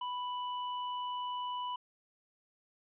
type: tone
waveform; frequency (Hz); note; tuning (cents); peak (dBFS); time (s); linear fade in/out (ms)
square; 990; B5; +4; -36; 0.01-1.76; 5
effects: resampled to 8000 Hz + 12-bit